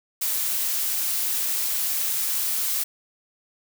blue noise, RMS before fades -25 dBFS, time 0.21-2.84 s, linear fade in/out 10 ms, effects none

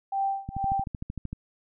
sine tone with tremolo, 784 Hz, G5, in tune, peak -23 dBFS, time 0.12-0.84 s, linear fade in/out 5 ms, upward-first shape sine, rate 2.1 Hz, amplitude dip 95%
click train, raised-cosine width 5 ms, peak -21 dBFS, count 12, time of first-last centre 0.49-1.33 s, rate 13.1 Hz
effects none

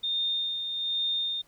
sine tone with tremolo, 3643 Hz, A#7, 41 cents flat, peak -25 dBFS, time 0.03-1.42 s, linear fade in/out 10 ms, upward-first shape sine, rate 1.2 Hz, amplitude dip 45%, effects pink hiss -63 dBFS RMS until 1.47 s

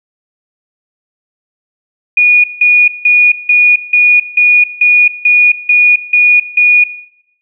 sine tone bursts, 2452 Hz, D#7, 26 cents flat, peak -3 dBFS, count 11, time 2.17-6.84 s, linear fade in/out 5 ms, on 270 ms, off 170 ms, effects noise-tail reverb RT60 0.8 s tail -17 dB re dry

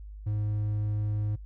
triangle tone, 105 Hz, G#2, 19 cents sharp, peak -25 dBFS, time 0.26-1.36 s, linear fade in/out 10 ms, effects noise-tail reverb RT60 0.1 s tail -20 dB re dry + added 51 Hz sine -40 dBFS peak until 1.45 s

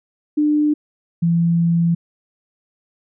sine tone pair in turn, 299.1 / 168.89 Hz, D4 / E3, +32 / +42 cents, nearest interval minor seventh, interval 990 cents, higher first, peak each -13 dBFS, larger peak neither, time 0.37-0.74 / 1.22-1.95 s, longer second, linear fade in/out 10 ms, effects none

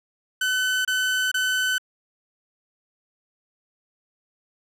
30% pulse tone bursts, 1512 Hz, F#6, 37 cents sharp, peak -18 dBFS, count 3, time 0.41-1.782 s, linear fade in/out 5 ms, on 440 ms, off 26 ms, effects low-pass 12000 Hz 12 dB/octave

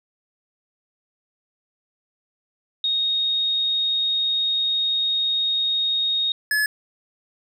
sine / square tone pair in turn, 3729 / 1709.8 Hz, A#7 / G#6, 0 / +50 cents, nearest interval octave + minor second, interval 1350 cents, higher first, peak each -19 dBFS, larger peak neither, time 2.84-6.32 / 6.51-6.66 s, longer first, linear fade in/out 2 ms, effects none

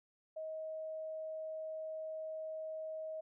sine tone, 632 Hz, D#5, 27 cents sharp, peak -40 dBFS, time 0.36-3.21 s, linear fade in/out 10 ms, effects none

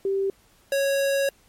sine / square tone pair in turn, 390.6 / 552.4 Hz, G4 / C#5, -6 / -6 cents, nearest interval tritone, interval 600 cents, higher second, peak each -21 dBFS, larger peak neither, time 0.05-0.3 / 0.72-1.29 s, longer second, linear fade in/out 2 ms, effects pink hiss -59 dBFS RMS until 1.48 s + MP3 64 kbps

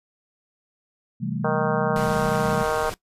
sine chord, A minor seventh, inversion first, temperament equal, 130.81 / 164.81 / 196 / 220 Hz, C3 / E3 / G3 / A3, 0 / 0 / 0 / 0 cents, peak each -30 dBFS, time 1.2-2.64 s, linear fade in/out 20 ms
harmonic tone, 155.56 Hz, D#3, in tune, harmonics 3 / 4 / 5 / 6 / 7 / 8 / 9 / 10, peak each -25 / -27 / -29 / -31 / -32 / -33 / -34 / -35 dBFS, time 1.44-2.9 s, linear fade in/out 5 ms
pink low-pass noise, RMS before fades -34 dBFS, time 1.96-2.94 s, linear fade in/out 0 ms, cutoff 12000 Hz, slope 12 dB/octave
effects noise-tail reverb RT60 0.1 s tail -18 dB re dry + resampled to 32000 Hz

